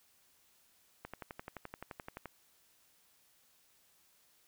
click train, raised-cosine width 0.5 ms, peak -28 dBFS, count 15, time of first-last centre 1.05-2.257 s, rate 11.6 Hz, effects white hiss -69 dBFS RMS until 4.47 s

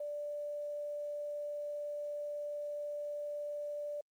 sine tone with quantisation, 587 Hz, D5, 1 cent flat, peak -37 dBFS, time 0-4.01 s, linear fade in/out 5 ms, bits 11, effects Opus 24 kbps

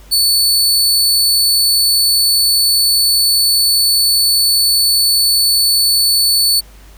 sawtooth tone, 4465 Hz, C#8, 12 cents sharp, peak -7 dBFS, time 0.11-6.61 s, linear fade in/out 20 ms, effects added 50 Hz sine -38 dBFS peak until 6.97 s + pink hiss -45 dBFS RMS until 6.97 s

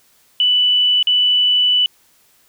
sine tone with dropouts, 2976 Hz, F#7, 9 cents sharp, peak -11 dBFS, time 0.4-1.86 s, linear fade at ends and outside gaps 1 ms, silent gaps 1.027-1.071 s, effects white hiss -55 dBFS RMS until 2.48 s

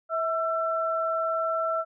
sine tone pair together, 650 / 1340.4 Hz, E5 / E6, -24 / +29 cents, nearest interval octave + minor second, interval 1253 cents, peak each -27 dBFS, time 0.09-1.85 s, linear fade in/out 50 ms, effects none

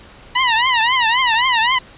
15% pulse tone with vibrato, 965 Hz, B5, 40 cents flat, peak -6 dBFS, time 0.35-1.79 s, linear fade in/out 10 ms, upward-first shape triangle, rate 3.8 Hz, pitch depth 180 cents each way, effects pink hiss -42 dBFS RMS until 1.97 s + resampled to 8000 Hz

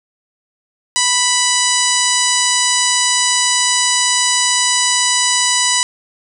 harmonic tone, 987.8 Hz, B5, in tune, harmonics 1 / 2 / 3 / 4 / 5 / 6 / 7 / 8 / 9, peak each -21 / -21 / -21 / -21 / -21 / -21 / -21 / -21 / -21 dBFS, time 0.96-5.83 s, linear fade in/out 0 ms, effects 7-bit

